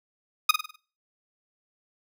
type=tone with echo; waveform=15% pulse; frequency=1244.5 Hz; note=D#6; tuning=in tune; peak=-8 dBFS; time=0.49-0.51 s; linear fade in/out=5 ms; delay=50 ms; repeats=5; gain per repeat=-7 dB; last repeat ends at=0.76 s; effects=noise-tail reverb RT60 0.4 s tail -20 dB re dry